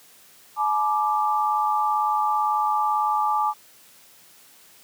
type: tone cluster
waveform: sine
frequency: 853 / 951 / 1178 Hz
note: G#5 / A#5 / D6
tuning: +46 / +34 / +5 cents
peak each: -22 / -31 / -23 dBFS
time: 0.56-3.54 s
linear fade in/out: 50 ms
effects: white hiss -52 dBFS RMS until 4.83 s + high-pass 100 Hz 12 dB/octave